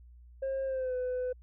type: tone with pitch glide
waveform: sine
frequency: 536 to 503 Hz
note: C5 to B4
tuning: +42 to +32 cents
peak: -28 dBFS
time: 0.42-1.33 s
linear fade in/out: 10 ms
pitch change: -110 cents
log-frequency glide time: 0.65-0.95 s
effects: tanh soft clip ceiling -29 dBFS + added 60 Hz sine -51 dBFS peak until 1.42 s